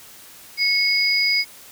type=tone pair together; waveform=sine; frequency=2194 / 4925 Hz; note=C#7 / D#8; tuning=-18 / -19 cents; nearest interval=octave + major second; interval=1399 cents; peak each=-19 dBFS; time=0.57-1.45 s; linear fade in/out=50 ms; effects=white hiss -44 dBFS RMS until 1.71 s